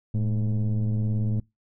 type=tone with frequency modulation; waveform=sine; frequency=110 Hz; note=A2; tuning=in tune; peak=-19 dBFS; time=0.14-1.4 s; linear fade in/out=5 ms; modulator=101 Hz; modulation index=0.82; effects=noise-tail reverb RT60 0.2 s tail -24 dB re dry + tanh soft clip ceiling -21 dBFS